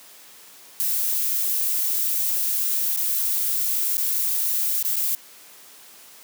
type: noise with dropouts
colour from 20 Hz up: violet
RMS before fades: -23 dBFS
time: 0.8-5.15 s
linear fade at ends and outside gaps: 0 ms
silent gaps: 2.963-2.973 / 3.97-3.98 / 4.827-4.849 / 4.958-4.966 s
effects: white hiss -47 dBFS RMS until 6.23 s + high-pass 200 Hz 12 dB/octave